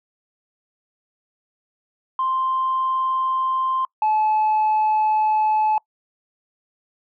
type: tone pair in turn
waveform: sine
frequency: 1046.5 / 861.3 Hz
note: C6 / A5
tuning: 0 / -37 cents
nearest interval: minor third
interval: 337 cents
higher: first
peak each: -18 / -14 dBFS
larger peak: second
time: 2.19-3.85 / 4.02-5.78 s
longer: second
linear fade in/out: 2 ms
effects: noise-tail reverb RT60 0.1 s tail -26 dB re dry + tanh soft clip ceiling -14 dBFS